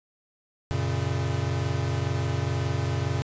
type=chord; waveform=square; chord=F# major; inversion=none; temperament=equal with one note detuned; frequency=91.54 / 116.54 / 138.59 Hz; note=F#2 / A#2 / C#3; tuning=-18 / 0 / 0 cents; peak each=-30 dBFS; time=0.71-3.22 s; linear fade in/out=0 ms; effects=resampled to 16000 Hz